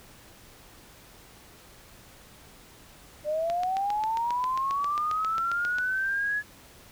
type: linear sweep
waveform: sine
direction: up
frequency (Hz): 589 to 1700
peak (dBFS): -25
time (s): 3.24-6.43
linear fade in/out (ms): 50
type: click train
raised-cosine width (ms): 0.2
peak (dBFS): -19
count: 18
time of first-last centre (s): 3.5-5.785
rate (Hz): 7.44
effects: pink hiss -52 dBFS RMS until 6.91 s